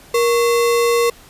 sine tone with sample-and-hold, 471.1 Hz, A#4, 18 cents sharp, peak -12 dBFS, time 0.14-1.1 s, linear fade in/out 5 ms, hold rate 1575 Hz, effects pink hiss -44 dBFS RMS until 1.29 s + resampled to 32000 Hz

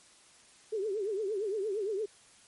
sine tone with vibrato, 411 Hz, G#4, 18 cents flat, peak -30 dBFS, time 0.72-2.06 s, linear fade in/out 10 ms, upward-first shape triangle, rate 8.7 Hz, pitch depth 180 cents each way, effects white hiss -59 dBFS RMS until 2.47 s + MP3 48 kbps

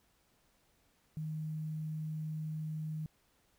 sine tone with quantisation, 155.56 Hz, D#3, in tune, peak -36 dBFS, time 1.17-3.06 s, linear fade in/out 0 ms, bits 11, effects pink hiss -72 dBFS RMS until 3.58 s

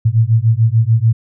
sine beating tone pair, 110 / 116.8 Hz, A2 / A#2, 0 / +4 cents, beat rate 6.8 Hz, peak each -12 dBFS, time 0.05-1.13 s, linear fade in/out 10 ms, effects none

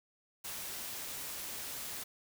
white noise, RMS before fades -42 dBFS, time 0.44-2.04 s, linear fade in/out 10 ms, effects none

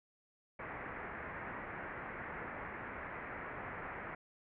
white low-pass noise, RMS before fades -45 dBFS, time 0.59-4.15 s, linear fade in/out 5 ms, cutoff 2100 Hz, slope 48 dB/octave, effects none

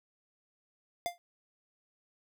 square tone with exponential decay, 698.5 Hz, F5, in tune, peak -28 dBFS, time 1.06-1.18 s, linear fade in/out 0 ms, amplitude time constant 25 ms, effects none

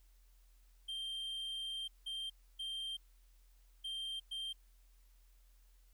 triangle tone bursts at uneven times, 3164 Hz, G7, 15 cents sharp, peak -38 dBFS, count 5, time 0.88-1.88 / 2.06-2.3 / 2.59-2.97 / 3.84-4.2 / 4.31-4.53 s, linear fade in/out 10 ms, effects added 42 Hz sine -62 dBFS peak until 5.93 s + white hiss -75 dBFS RMS until 5.93 s

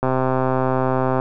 click train, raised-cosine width 1 ms, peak -6 dBFS, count 153, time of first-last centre 0.03-1.199 s, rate 130 Hz, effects none

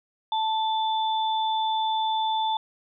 sine tone pair together, 880 / 3520 Hz, A5 / A7, 0 / 0 cents, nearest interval 2 octaves, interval 2400 cents, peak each -23 / -31 dBFS, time 0.32-2.57 s, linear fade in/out 2 ms, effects none

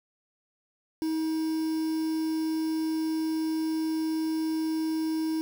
triangle tone with quantisation, 318.2 Hz, D#4, 39 cents sharp, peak -24 dBFS, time 1.02-5.41 s, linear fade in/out 0 ms, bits 7, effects none

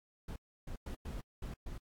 brown noise bursts at uneven times, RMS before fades -42 dBFS, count 6, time 0.28-0.36 / 0.67-0.76 / 0.86-0.95 / 1.05-1.21 / 1.42-1.54 / 1.66-1.78 s, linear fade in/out 5 ms, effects AAC 64 kbps

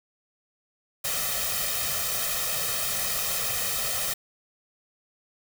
white noise with comb filter, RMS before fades -28 dBFS, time 1.04-4.14 s, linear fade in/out 10 ms, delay 1.6 ms, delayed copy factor +1, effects none

